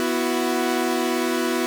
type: chord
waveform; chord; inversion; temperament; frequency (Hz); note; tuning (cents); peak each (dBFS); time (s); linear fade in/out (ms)
sawtooth; B suspended fourth; none; equal with one note detuned; 246.9 / 332.3 / 370; B3 / E4 / F#4; 0 / +14 / 0; -21; 0-1.66; 0
effects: none